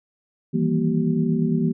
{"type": "tone cluster", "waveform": "sine", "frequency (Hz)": [158.3, 167.2, 198.5, 236.6, 382.5], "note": ["D#3", "E3", "G3", "A#3", "G4"], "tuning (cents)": [30, 25, 22, 26, -42], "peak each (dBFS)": [-29, -22, -27, -22, -29], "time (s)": [0.53, 1.73], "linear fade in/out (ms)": 20, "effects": []}